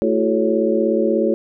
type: tone cluster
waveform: sine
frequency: 220.9 / 332.3 / 369 / 428.9 / 553 Hz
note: A3 / E4 / F#4 / A4 / C#5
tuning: +7 / +14 / -5 / -44 / -4 cents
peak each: -21 dBFS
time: 0.02-1.34 s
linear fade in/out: 0 ms
effects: none